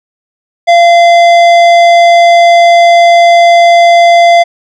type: tone with tanh clipping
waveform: sine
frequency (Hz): 687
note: F5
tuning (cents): -29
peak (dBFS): -3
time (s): 0.67-4.44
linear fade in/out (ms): 20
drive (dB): 14
effects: none